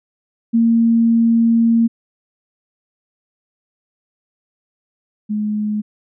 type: tone pair in turn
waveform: sine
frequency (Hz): 230 / 211.2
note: A#3 / G#3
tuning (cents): -23 / +29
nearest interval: minor second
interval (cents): 148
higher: first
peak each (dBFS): -10 / -17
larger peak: first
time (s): 0.53-1.88 / 5.29-5.82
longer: first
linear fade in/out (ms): 20
effects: none